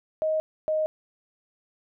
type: tone pair in turn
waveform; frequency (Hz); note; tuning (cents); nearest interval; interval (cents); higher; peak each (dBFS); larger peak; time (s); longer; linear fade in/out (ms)
sine; 627 / 622.7; D#5 / D#5; +13 / +1; unison; 12; first; -22; neither; 0.22-0.4 / 0.68-0.86; neither; 0
effects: none